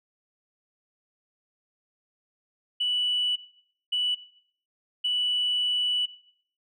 sine tone bursts at uneven times, 2960 Hz, F#7, in tune, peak -22 dBFS, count 3, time 2.8-3.36 / 3.92-4.15 / 5.04-6.06 s, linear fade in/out 10 ms, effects noise-tail reverb RT60 0.6 s tail -17 dB re dry + tanh soft clip ceiling -18 dBFS

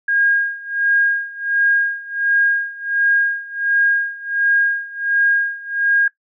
sine tone with tremolo, 1626 Hz, G#6, 37 cents flat, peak -11 dBFS, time 0.08-6.08 s, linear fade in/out 5 ms, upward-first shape sine, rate 1.4 Hz, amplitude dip 90%, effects noise-tail reverb RT60 0.1 s tail -18 dB re dry

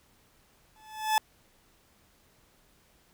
40% pulse tone with exponential growth, 866 Hz, A5, 28 cents flat, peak -19 dBFS, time 0.76-1.18 s, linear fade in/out 1 ms, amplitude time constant 91 ms, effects pink hiss -64 dBFS RMS until 3.13 s

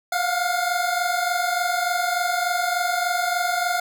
25% pulse tone pair together, 698.5 / 721.9 Hz, F5 / F#5, 0 / -43 cents, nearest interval minor second, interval 57 cents, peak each -20 dBFS, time 0.12-3.8 s, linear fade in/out 5 ms, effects none

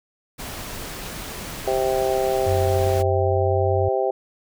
pink noise, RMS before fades -33 dBFS, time 0.38-3.03 s, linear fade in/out 20 ms
harmonic tone, 130.8 Hz, C3, in tune, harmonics 3 / 4 / 5 / 6, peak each -23 / -24 / -25 / -26 dBFS, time 1.67-4.11 s, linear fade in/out 5 ms
sine tone with pitch glide, 92.5 to 94.39 Hz, F#2 to F#2, 0 to +35 cents, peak -21 dBFS, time 2.46-3.89 s, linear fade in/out 10 ms, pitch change +35 cents, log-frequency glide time 2.95-3.68 s
effects none

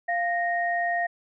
sine tone pair together, 696 / 1860 Hz, F5 / A#6, -6 / -4 cents, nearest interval octave + perfect fourth, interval 1702 cents, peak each -25 / -27 dBFS, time 0.08-1.07 s, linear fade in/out 10 ms, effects none

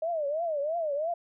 sine tone with vibrato, 622.3 Hz, D#5, in tune, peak -27 dBFS, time 0.02-1.14 s, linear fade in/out 5 ms, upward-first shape triangle, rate 3 Hz, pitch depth 210 cents each way, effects none

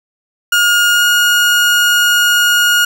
30% pulse tone with pitch glide, 1425 to 1434.1 Hz, F6 to F6, +34 to +45 cents, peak -6 dBFS, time 0.52-2.85 s, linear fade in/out 5 ms, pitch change +11 cents, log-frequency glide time 0.9-1.04 s, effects none

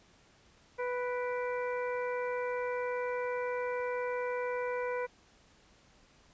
harmonic tone with a mistuned harmonic, 493.9 Hz, B4, in tune, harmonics 1 / 2 / 3 / 4 / 5, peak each -33 / -39 / -43 / -45 / -47 dBFS, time 0.78-5.07 s, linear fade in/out 20 ms, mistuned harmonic 5, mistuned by -88 cents, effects pink hiss -63 dBFS RMS until 6.33 s + resampled to 16000 Hz

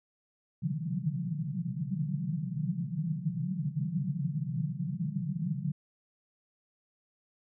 white band-pass noise, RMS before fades -33 dBFS, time 0.62-5.72 s, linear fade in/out 5 ms, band 130 to 190 Hz, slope 96 dB/octave, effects none

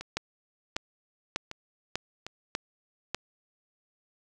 two click trains, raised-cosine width 0.2 ms, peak -12 / -21 dBFS, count 6 / 4, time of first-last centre 0.17-3.146 / 0.01-2.266 s, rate 1.68 / 1.33 Hz, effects none

